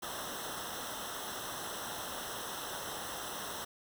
pink noise with comb filter, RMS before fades -41 dBFS, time 0.02-3.65 s, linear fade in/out 10 ms, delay 0.43 ms, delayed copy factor -0.9, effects none

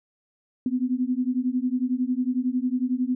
sine beating tone pair, 246.9 / 257.9 Hz, B3 / C4, 0 / -25 cents, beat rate 11 Hz, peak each -25 dBFS, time 0.66-3.15 s, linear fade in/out 2 ms, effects none

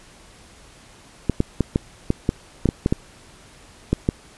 clicks, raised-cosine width 3 ms, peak -4 dBFS, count 12, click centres 1.297 / 1.404 / 1.607 / 1.759 / 2.104 / 2.291 / 2.657 / 2.689 / 2.861 / 2.925 / 3.93 / 4.089 s, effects pink hiss -48 dBFS RMS until 4.37 s + resampled to 24000 Hz

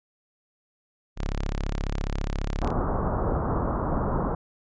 sawtooth tone, 34.65 Hz, C#1, in tune, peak -22 dBFS, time 1.16-2.73 s, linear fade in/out 50 ms
pink low-pass noise, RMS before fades -26 dBFS, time 2.62-4.35 s, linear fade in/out 5 ms, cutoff 1300 Hz, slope 48 dB/octave
effects resampled to 16000 Hz

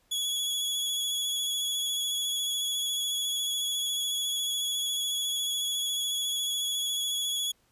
sawtooth tone with vibrato, 3373 Hz, G#7, 26 cents sharp, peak -25 dBFS, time 0.11-7.52 s, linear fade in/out 10 ms, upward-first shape square, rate 14 Hz, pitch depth 16 cents each way, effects pink hiss -68 dBFS RMS until 7.71 s + resampled to 32000 Hz

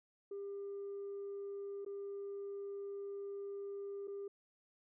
sine tone with dropouts, 399.6 Hz, G4, 33 cents sharp, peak -40 dBFS, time 0.31-4.28 s, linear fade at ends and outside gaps 5 ms, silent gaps 1.849-1.862 / 4.074-4.079 s, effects tanh soft clip ceiling -39 dBFS

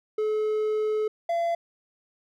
triangle tone pair in turn, 429.5 / 679.6 Hz, A4 / F5, -42 / -47 cents, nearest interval minor sixth, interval 795 cents, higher second, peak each -21 dBFS, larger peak neither, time 0.18-1.08 / 1.29-1.55 s, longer first, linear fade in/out 5 ms, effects none

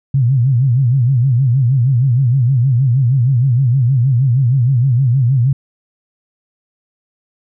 sine tone with vibrato, 127.3 Hz, C3, 47 cents flat, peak -9 dBFS, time 0.14-5.53 s, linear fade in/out 5 ms, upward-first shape sine, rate 6.4 Hz, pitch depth 160 cents each way, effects none

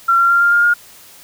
sine tone with pitch steps, 1365 / 1376.1 / 1387.3 / 1398.5 / 1409.9 / 1421.3 Hz, F6 / F6 / F6 / F6 / F6 / F6, -40 / -26 / -12 / +2 / +16 / +30 cents, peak -9 dBFS, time 0.08-0.74 s, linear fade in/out 10 ms, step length 110 ms, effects white hiss -42 dBFS RMS until 1.23 s

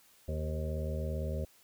harmonic tone with a mistuned harmonic, 77.78 Hz, D#2, in tune, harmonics 1 / 2 / 3 / 5 / 6 / 7 / 8, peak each -34 / -40 / -44 / -45 / -48 / -42 / -46 dBFS, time 0.28-1.45 s, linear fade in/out 5 ms, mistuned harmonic 7, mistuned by -28 cents, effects white hiss -63 dBFS RMS until 1.63 s

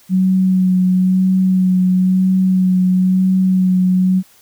sine tone with vibrato, 185.7 Hz, F#3, 7 cents sharp, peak -10 dBFS, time 0.09-4.23 s, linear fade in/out 50 ms, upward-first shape sine, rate 1 Hz, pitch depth 18 cents each way, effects white hiss -49 dBFS RMS until 4.41 s

